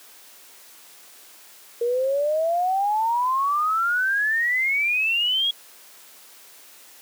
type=exponential sweep; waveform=sine; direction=up; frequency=466.2 to 3341 Hz; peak=-19 dBFS; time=1.81-5.51 s; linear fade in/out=5 ms; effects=white hiss -48 dBFS RMS until 7.01 s + high-pass 300 Hz 12 dB/octave